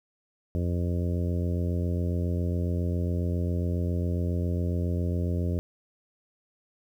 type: harmonic tone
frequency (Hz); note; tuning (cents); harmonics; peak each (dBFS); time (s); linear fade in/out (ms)
87.31; F2; 0; 1 / 2 / 3 / 4 / 5 / 6 / 7; -26 / -32 / -36 / -38 / -40 / -42 / -43; 0.55-5.59; 0
effects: 10-bit